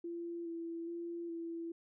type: tone with vibrato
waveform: sine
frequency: 337.4 Hz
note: E4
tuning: 40 cents sharp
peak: -39 dBFS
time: 0.04-1.72 s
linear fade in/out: 5 ms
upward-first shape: square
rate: 1.2 Hz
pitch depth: 18 cents each way
effects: none